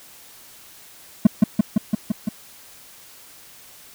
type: tone with echo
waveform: triangle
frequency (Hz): 213.1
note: G#3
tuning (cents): +45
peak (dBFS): -4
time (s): 1.25-1.27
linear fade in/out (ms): 5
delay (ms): 170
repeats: 6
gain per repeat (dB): -2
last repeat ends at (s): 2.29
effects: white hiss -46 dBFS RMS until 3.94 s